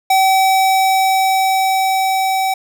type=tone with level ramp; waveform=square; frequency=765 Hz; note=G5; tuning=42 cents flat; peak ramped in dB=-10 to -15 dBFS; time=0.1-2.54 s; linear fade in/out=5 ms; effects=none